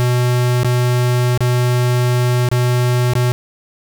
square tone with dropouts, 123.47 Hz, B2, in tune, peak -13 dBFS, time 0-3.32 s, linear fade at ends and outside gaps 0 ms, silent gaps 0.633-0.646 / 1.376-1.406 / 2.488-2.515 / 3.135-3.153 s, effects none

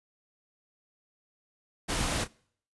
pink noise with echo, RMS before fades -30 dBFS, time 1.88-2.25 s, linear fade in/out 20 ms, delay 31 ms, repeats 1, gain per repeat -13 dB, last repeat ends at 2.281 s, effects noise-tail reverb RT60 0.6 s tail -25 dB re dry + resampled to 24000 Hz

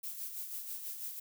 violet noise with tremolo, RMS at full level -40 dBFS, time 0.03-1.2 s, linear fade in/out 10 ms, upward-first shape sine, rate 6.1 Hz, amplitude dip 50%, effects none

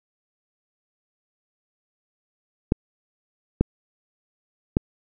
clicks, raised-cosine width 3 ms, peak -4 dBFS, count 3, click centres 2.721 / 3.61 / 4.769 s, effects none

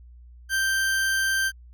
40% pulse tone, 1568 Hz, G6, in tune, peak -20 dBFS, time 0.49-1.52 s, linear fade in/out 50 ms, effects added 60 Hz sine -44 dBFS peak until 1.73 s + MP3 96 kbps

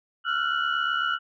sine tone cluster, 1343 / 1411 / 1489 / 2940 Hz, E6 / F6 / F#6 / F#7, +32 / +17 / +11 / -12 cents, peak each -27 / -27 / -30 / -31 dBFS, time 0.24-1.19 s, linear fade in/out 50 ms, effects tanh soft clip ceiling -13 dBFS

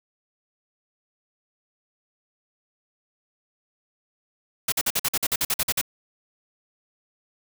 white noise bursts, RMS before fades -23 dBFS, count 13, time 4.68-5.814 s, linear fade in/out 5 ms, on 42 ms, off 49 ms, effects none

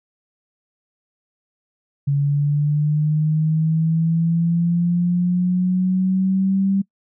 sine linear sweep, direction up, 140.6 to 196 Hz, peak -15 dBFS, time 2.07-6.82 s, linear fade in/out 10 ms, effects noise-tail reverb RT60 0.1 s tail -24 dB re dry

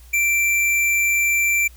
sine tone with hard clipping, 2349 Hz, D7, in tune, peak -17 dBFS, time 0.13-1.68 s, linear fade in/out 10 ms, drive 18 dB, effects added 60 Hz sine -42 dBFS peak until 1.76 s + white hiss -52 dBFS RMS until 1.76 s

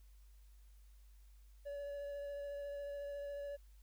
triangle tone with vibrato, 570 Hz, C#5, 48 cents sharp, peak -40 dBFS, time 1.65-3.57 s, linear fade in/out 20 ms, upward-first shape sine, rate 14 Hz, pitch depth 12 cents each way, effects added 50 Hz sine -58 dBFS peak until 3.82 s + white hiss -75 dBFS RMS until 3.82 s

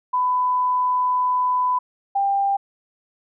sine tone pair in turn, 1000 / 793.7 Hz, B5 / G5, +21 / +21 cents, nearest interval major third, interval 400 cents, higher first, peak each -17 dBFS, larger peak neither, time 0.13-1.79 / 2.15-2.57 s, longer first, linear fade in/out 10 ms, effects none

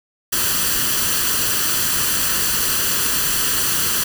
white noise with comb filter, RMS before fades -19 dBFS, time 0.32-4.04 s, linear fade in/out 10 ms, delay 0.67 ms, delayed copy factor +0.6, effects none

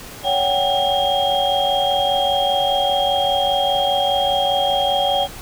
sine tone cluster, 564 / 748 / 793 / 3243 Hz, C#5 / F#5 / G5 / G#7, +30 / +19 / +20 / -42 cents, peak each -21 dBFS, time 0.23-5.28 s, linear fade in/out 50 ms, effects pink hiss -36 dBFS RMS until 5.41 s

